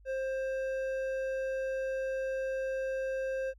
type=tone with hard clipping; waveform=sine; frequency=529 Hz; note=C5; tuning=19 cents sharp; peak=-33 dBFS; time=0.05-3.54 s; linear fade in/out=50 ms; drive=8 dB; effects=added 50 Hz sine -55 dBFS peak until 3.58 s